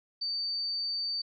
sine tone, 4592 Hz, D8, 40 cents flat, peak -30 dBFS, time 0.21-1.22 s, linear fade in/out 10 ms, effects none

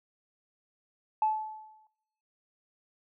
sine tone with exponential decay, 866 Hz, A5, 28 cents flat, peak -21 dBFS, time 1.22-1.87 s, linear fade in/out 2 ms, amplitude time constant 140 ms, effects noise-tail reverb RT60 0.8 s tail -20 dB re dry + tanh soft clip ceiling -17 dBFS

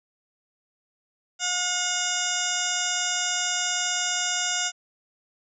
harmonic tone with a mistuned harmonic, 719 Hz, F#5, 50 cents flat, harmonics 1 / 2 / 3 / 4 / 5 / 7 / 8 / 9 / 10, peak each -35 / -31 / -36 / -32 / -33 / -35 / -33 / -33 / -30 dBFS, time 1.39-4.72 s, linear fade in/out 50 ms, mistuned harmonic 10, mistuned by +19 cents, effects none

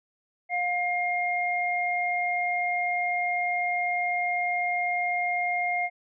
sine tone pair together, 710 / 2126 Hz, F5 / C7, +28 / +27 cents, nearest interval octave + perfect fifth, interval 1899 cents, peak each -27 dBFS, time 0.49-5.9 s, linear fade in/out 50 ms, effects none

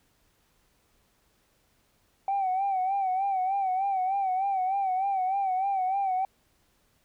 sine tone with vibrato, 767 Hz, G5, 38 cents flat, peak -23 dBFS, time 2.28-6.25 s, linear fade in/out 2 ms, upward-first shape sine, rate 3.3 Hz, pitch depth 71 cents each way, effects tanh soft clip ceiling -21 dBFS + pink hiss -68 dBFS RMS until 7.04 s

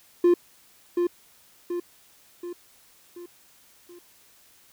triangle tone with echo, 350 Hz, F4, 4 cents sharp, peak -12 dBFS, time 0.24-0.34 s, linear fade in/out 5 ms, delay 730 ms, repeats 5, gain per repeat -6 dB, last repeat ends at 3.99 s, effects tanh soft clip ceiling -8 dBFS + white hiss -57 dBFS RMS until 4.72 s

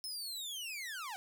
sawtooth linear sweep, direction down, 5274 to 727 Hz, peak -37 dBFS, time 0.04-1.16 s, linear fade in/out 0 ms, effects none

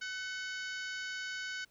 harmonic tone with a mistuned harmonic, 753 Hz, F#5, 30 cents sharp, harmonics 2 / 3 / 4 / 5 / 6 / 7 / 8 / 9, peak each -39 / -47 / -47 / -52 / -49 / -52 / -55 / -54 dBFS, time 0.01-1.65 s, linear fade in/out 10 ms, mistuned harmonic 3, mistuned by -48 cents, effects pink hiss -70 dBFS RMS until 1.7 s

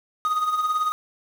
triangle tone with tremolo, 1244.5 Hz, D#6, in tune, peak -16 dBFS, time 0.25-0.92 s, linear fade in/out 0 ms, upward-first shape triangle, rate 18 Hz, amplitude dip 65%, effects 7-bit

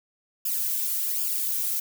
violet noise with flanger, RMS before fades -27 dBFS, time 0.45-1.8 s, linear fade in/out 5 ms, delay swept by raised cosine 0.5 to 2.4 ms, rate 1.3 Hz, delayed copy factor -0.9, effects none

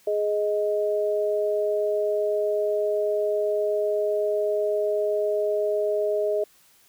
sine tone pair together, 417.1 / 625 Hz, G#4 / D#5, +7 / +8 cents, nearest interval perfect fifth, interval 701 cents, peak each -24 dBFS, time 0.07-6.44 s, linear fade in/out 5 ms, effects white hiss -58 dBFS RMS until 6.88 s

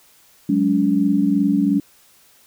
sine chord, F# suspended second, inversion none, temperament equal with one note detuned, 185 / 207.7 / 284.2 Hz, F#3 / G#3 / C#4, 0 / 0 / +43 cents, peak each -21 / -19 / -17 dBFS, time 0.49-1.8 s, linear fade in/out 5 ms, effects white hiss -53 dBFS RMS until 2.46 s

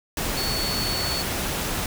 sine tone in noise, 4433 Hz, C#8, 1 cent flat, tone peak -27 dBFS, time 0.37-1.22 s, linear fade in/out 2 ms, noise pink, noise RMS -27 dBFS, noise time 0.17-1.86 s, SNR -3 dB, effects none

